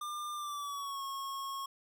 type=tone with pitch glide; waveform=square; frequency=1198 to 1092.2 Hz; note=D6 to C#6; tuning=+34 to -26 cents; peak=-38 dBFS; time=0.01-1.66 s; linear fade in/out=5 ms; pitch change=-160 cents; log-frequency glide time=0.34-1.03 s; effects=none